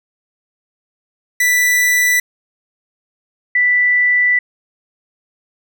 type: tone pair in turn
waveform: 45% pulse / sine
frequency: 1975.5 / 1975.5 Hz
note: B6 / B6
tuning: 0 / 0 cents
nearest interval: unison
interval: 0 cents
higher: neither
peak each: -11 / -10 dBFS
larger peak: second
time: 1.4-2.2 / 3.55-4.39 s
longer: second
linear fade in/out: 5 ms
effects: none